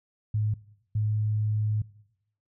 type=tone pair in turn; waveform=sine; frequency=106.8 / 106.8 Hz; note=G#2 / G#2; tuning=+49 / +49 cents; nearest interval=unison; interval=0 cents; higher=neither; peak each=-23 dBFS; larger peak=neither; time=0.34-0.54 / 0.95-1.82 s; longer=second; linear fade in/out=5 ms; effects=noise-tail reverb RT60 0.8 s tail -20 dB re dry